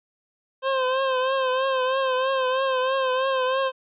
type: tone with vibrato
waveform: 25% pulse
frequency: 523.3 Hz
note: C5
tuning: in tune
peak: -17 dBFS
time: 0.62-3.72 s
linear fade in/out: 50 ms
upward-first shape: triangle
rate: 3.1 Hz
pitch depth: 61 cents each way
effects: resampled to 8000 Hz